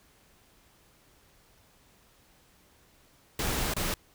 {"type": "noise with dropouts", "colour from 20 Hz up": "pink", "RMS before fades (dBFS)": -30, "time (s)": [3.39, 3.94], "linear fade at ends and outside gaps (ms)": 2, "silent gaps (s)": [3.738, 3.765], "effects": ["pink hiss -62 dBFS RMS until 4.14 s"]}